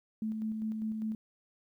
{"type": "tone with tremolo", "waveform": "sine", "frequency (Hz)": 218.5, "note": "A3", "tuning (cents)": -12, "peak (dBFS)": -31, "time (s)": [0.22, 1.15], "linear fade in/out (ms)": 2, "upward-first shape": "square", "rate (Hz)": 5, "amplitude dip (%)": 30, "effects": ["12-bit"]}